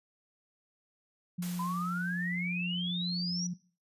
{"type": "tone", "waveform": "sine", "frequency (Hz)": 177, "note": "F3", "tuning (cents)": 23, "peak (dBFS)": -32, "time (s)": [1.38, 3.54], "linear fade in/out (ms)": 10}
{"type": "noise with exponential decay", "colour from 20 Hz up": "white", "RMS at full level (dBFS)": -42, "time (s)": [1.42, 2.85], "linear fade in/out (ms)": 5, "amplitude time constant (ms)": 310}
{"type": "exponential sweep", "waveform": "sine", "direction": "up", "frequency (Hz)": [987.8, 5900], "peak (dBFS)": -34, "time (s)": [1.59, 3.47], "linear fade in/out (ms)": 5}
{"effects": ["noise-tail reverb RT60 0.4 s tail -20 dB re dry", "resampled to 32000 Hz"]}